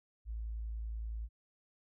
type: tone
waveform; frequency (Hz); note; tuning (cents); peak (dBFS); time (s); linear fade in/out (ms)
sine; 55.3; A1; +9; -37; 0.25-1.29; 50
effects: none